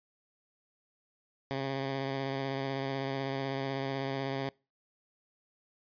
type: tone with vibrato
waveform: 10% pulse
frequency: 135.7 Hz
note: C#3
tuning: 36 cents flat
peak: -24 dBFS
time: 1.51-4.49 s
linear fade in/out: 0 ms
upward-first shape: sine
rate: 16 Hz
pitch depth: 22 cents each way
effects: noise-tail reverb RT60 0.3 s tail -25 dB re dry + resampled to 11025 Hz